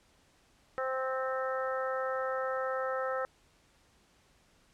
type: harmonic tone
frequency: 261.6 Hz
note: C4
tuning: in tune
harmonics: 2 / 3 / 4 / 5 / 6 / 7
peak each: -33 / -41 / -45 / -36 / -45 / -43 dBFS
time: 0.78-3.25 s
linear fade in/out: 0 ms
effects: pink hiss -66 dBFS RMS until 4.73 s + low-pass 9000 Hz 12 dB/octave